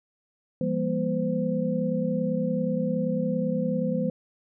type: tone cluster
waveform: sine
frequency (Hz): 170.3 / 200.8 / 238.2 / 513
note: F3 / G3 / A#3 / C5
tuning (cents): -43 / +42 / +38 / -34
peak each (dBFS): -29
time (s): 0.61-4.1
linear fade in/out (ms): 2
effects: none